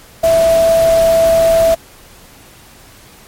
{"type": "tone in noise", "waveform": "sine", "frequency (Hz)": 659.3, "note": "E5", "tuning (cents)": 0, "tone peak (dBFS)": -7, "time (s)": [0.23, 1.75], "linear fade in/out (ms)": 10, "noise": "pink", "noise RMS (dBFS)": -23, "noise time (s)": [0.23, 1.75], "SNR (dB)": 13, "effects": ["pink hiss -41 dBFS RMS until 3.27 s", "MP3 64 kbps"]}